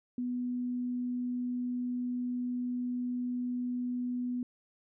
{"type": "tone", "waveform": "sine", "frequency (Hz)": 246.9, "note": "B3", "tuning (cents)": 0, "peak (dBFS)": -31, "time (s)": [0.18, 4.43], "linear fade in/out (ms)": 2, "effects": []}